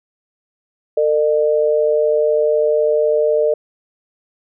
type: tone pair together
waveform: sine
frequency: 452 / 604 Hz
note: A4 / D5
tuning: +47 / +48 cents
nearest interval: perfect fourth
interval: 501 cents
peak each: -15 dBFS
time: 0.97-3.54 s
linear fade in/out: 5 ms
effects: none